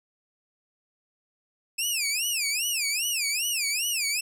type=tone with vibrato; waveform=15% pulse; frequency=2570 Hz; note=E7; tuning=45 cents flat; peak=-18 dBFS; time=1.78-4.21 s; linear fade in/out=10 ms; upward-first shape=sine; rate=2.5 Hz; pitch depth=240 cents each way; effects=none